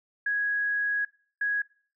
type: tone pair in turn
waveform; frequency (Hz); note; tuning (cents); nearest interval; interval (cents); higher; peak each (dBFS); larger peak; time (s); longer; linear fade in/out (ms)
sine; 1661.2 / 1661.2; G#6 / G#6; 0 / 0; unison; 0; neither; -24; neither; 0.26-1.05 / 1.41-1.62; first; 5
effects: noise-tail reverb RT60 0.5 s tail -23 dB re dry